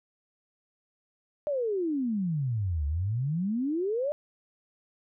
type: exponential two-way sweep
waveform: sine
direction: down then up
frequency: 609 to 70.1 to 609 Hz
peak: -26 dBFS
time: 1.47-4.12 s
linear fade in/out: 0 ms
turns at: 2.86 s
effects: none